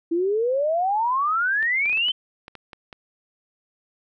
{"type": "exponential sweep", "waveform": "sine", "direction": "up", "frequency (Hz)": [325.4, 3120], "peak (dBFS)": -19, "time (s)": [0.11, 2.12], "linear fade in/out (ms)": 10}
{"type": "clicks", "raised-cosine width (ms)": 0.3, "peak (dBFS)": -23, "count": 10, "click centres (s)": [1.627, 1.858, 1.896, 1.929, 1.974, 2.085, 2.481, 2.553, 2.732, 2.928]}
{"effects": []}